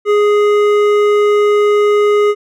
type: tone with hard clipping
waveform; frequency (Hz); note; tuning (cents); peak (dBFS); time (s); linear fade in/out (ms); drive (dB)
sine; 415.3; G#4; 0; -10; 0.05-2.35; 50; 11
effects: none